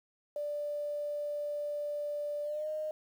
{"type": "tone with pitch glide", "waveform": "sine", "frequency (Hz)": [587.3, 616.1], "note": ["D5", "D#5"], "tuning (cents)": [0, -17], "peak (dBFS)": -33, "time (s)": [0.36, 2.91], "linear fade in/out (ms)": 2, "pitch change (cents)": 83, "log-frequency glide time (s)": [2.43, 2.68], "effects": ["10-bit"]}